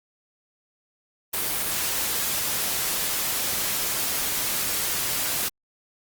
white noise, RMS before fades -26 dBFS, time 1.33-5.49 s, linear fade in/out 10 ms, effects Opus 32 kbps

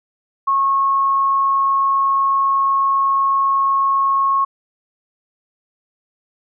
sine tone, 1093 Hz, C#6, 25 cents flat, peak -13 dBFS, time 0.47-4.45 s, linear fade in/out 10 ms, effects none

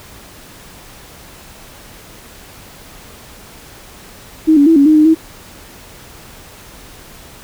sine tone with pitch steps, 315 / 285.3 / 326.6 / 280.7 / 309.6 / 305.9 / 320.8 Hz, D#4 / C#4 / E4 / C#4 / D#4 / D#4 / E4, +21 / +50 / -16 / +22 / -9 / -29 / -47 cents, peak -5 dBFS, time 4.47-5.149 s, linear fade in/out 20 ms, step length 97 ms, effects pink hiss -38 dBFS RMS until 7.43 s

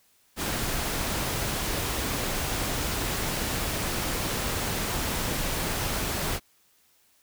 pink noise, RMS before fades -29 dBFS, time 0.36-6.4 s, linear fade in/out 50 ms, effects white hiss -64 dBFS RMS until 7.22 s

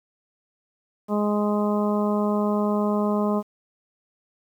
harmonic tone, 208.1 Hz, G#3, 4 cents sharp, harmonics 1 / 2 / 3 / 4 / 5 / 6, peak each -22 / -27 / -28 / -34 / -31 / -36 dBFS, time 1.08-3.43 s, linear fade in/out 50 ms, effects 9-bit

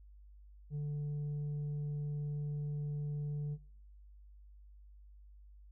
sine tone with tanh clipping, 146.83 Hz, D3, in tune, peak -36 dBFS, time 0.7-3.58 s, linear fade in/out 50 ms, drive 3 dB, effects noise-tail reverb RT60 0.5 s tail -21 dB re dry + added 50 Hz sine -54 dBFS peak until 5.71 s

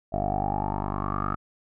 10% pulse tone with low-pass filter sweep, 49.92 Hz, G1, 32 cents sharp, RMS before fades -28 dBFS, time 0.12-1.36 s, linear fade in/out 20 ms, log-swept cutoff 660 to 1300 Hz, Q 9.5, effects none

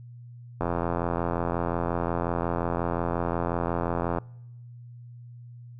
click train, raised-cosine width 1 ms, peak -13 dBFS, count 307, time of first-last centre 0.61-4.185 s, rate 85.6 Hz, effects noise-tail reverb RT60 0.9 s tail -26 dB re dry + added 120 Hz sine -42 dBFS peak until 5.79 s

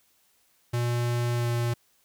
square tone with pitch glide, 120 to 118.96 Hz, B2 to A#2, -49 to +36 cents, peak -25 dBFS, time 0.73-1.74 s, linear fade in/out 10 ms, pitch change -15 cents, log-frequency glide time 1.36-1.48 s, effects white hiss -66 dBFS RMS until 2.04 s

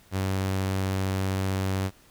sawtooth tone, 95.6 Hz, G2, 43 cents flat, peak -21 dBFS, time 0.11-1.91 s, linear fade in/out 50 ms, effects pink hiss -57 dBFS RMS until 2.1 s

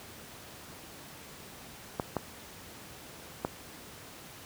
clicks, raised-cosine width 1 ms, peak -15 dBFS, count 3, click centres 1.998 / 2.167 / 3.449 s, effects pink hiss -48 dBFS RMS until 4.45 s + high-pass 80 Hz 12 dB/octave

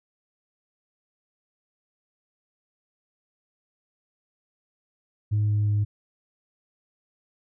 sine tone with pitch steps, 105.2 / 104.53 / 103.87 Hz, G#2 / G#2 / G#2, +23 / +12 / +1 cents, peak -18 dBFS, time 5.31-5.85 s, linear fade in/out 20 ms, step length 180 ms, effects tanh soft clip ceiling -18 dBFS

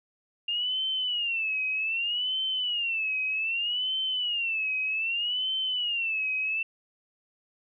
sine tone with vibrato, 2794 Hz, F7, in tune, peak -26 dBFS, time 0.48-6.63 s, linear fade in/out 5 ms, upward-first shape sine, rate 0.64 Hz, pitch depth 170 cents each way, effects none

